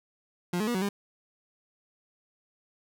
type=tone with pitch steps; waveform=30% pulse; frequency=176.5 / 213.3 / 240.8 / 187 / 201.2 Hz; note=F3 / G#3 / B3 / F#3 / G3; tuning=+19 / +46 / -44 / +19 / +45 cents; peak=-24 dBFS; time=0.53-0.89 s; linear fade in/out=5 ms; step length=72 ms; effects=none